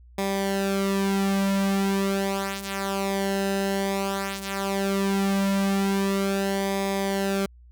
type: tone with flanger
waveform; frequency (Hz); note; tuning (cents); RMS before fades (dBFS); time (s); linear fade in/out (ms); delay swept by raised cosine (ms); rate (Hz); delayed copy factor
sawtooth; 196; G3; 0; -25; 0.18-7.46; 5; 0.69 to 5.99; 0.15; -0.7
effects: added 60 Hz sine -47 dBFS peak until 7.71 s